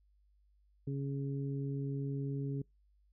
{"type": "harmonic tone", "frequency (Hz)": 138.7, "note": "C#3", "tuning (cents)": 1, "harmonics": [1, 2, 3], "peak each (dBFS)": [-35, -41, -45], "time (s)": [0.87, 2.62], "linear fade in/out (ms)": 5, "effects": ["noise-tail reverb RT60 0.2 s tail -26 dB re dry", "added 50 Hz sine -66 dBFS peak until 3.12 s"]}